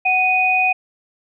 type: tone pair together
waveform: sine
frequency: 743 / 2485 Hz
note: F#5 / D#7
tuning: +7 / -3 cents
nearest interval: octave + major sixth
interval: 2090 cents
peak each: -18 / -15 dBFS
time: 0.05-0.73 s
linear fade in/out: 10 ms
effects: none